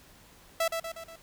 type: tone with echo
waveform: sawtooth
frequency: 660 Hz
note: E5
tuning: 2 cents sharp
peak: -21 dBFS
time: 0.6-0.68 s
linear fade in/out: 5 ms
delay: 120 ms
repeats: 4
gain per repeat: -5 dB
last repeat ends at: 1.16 s
effects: pink hiss -56 dBFS RMS until 1.22 s